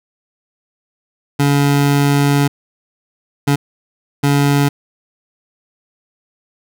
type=tone bursts at uneven times; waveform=25% pulse; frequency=142.1 Hz; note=C#3; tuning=43 cents sharp; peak=-7 dBFS; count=3; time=1.39-2.48 / 3.47-3.56 / 4.23-4.69 s; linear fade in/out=10 ms; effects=none